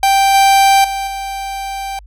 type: tone with level steps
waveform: 45% pulse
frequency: 784 Hz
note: G5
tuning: in tune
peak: -9 / -7 / -18 / -21 dBFS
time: 0.03-1.99 s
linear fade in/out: 2 ms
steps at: 0.34 / 0.84 / 1.07 s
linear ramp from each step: 5 ms
effects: added 50 Hz sine -36 dBFS peak until 2.06 s + resampled to 32000 Hz